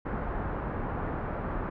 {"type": "low-pass noise", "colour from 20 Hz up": "pink", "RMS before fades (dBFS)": -33, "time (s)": [0.05, 1.7], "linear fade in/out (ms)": 10, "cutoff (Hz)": 1500, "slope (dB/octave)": 24, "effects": []}